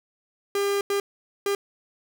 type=tone bursts at uneven times; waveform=45% pulse; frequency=401.1 Hz; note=G4; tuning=40 cents sharp; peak=-22 dBFS; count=3; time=0.55-0.81 / 0.9-1 / 1.46-1.55 s; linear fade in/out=2 ms; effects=none